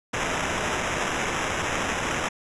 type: noise with sample-and-hold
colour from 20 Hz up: blue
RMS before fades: -27 dBFS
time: 0.13-2.29 s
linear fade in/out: 10 ms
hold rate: 4410 Hz
effects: resampled to 22050 Hz